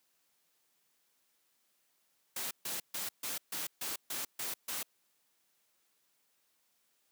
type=noise bursts; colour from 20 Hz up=white; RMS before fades=-38 dBFS; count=9; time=2.36-4.83 s; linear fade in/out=5 ms; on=150 ms; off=140 ms; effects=white hiss -75 dBFS RMS until 7.11 s + high-pass 150 Hz 12 dB/octave